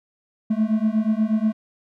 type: beating tone pair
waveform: triangle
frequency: 213.7 / 222 Hz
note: G#3 / A3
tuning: +50 / +16 cents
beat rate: 8.3 Hz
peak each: -19 dBFS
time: 0.5-1.53 s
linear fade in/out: 10 ms
effects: none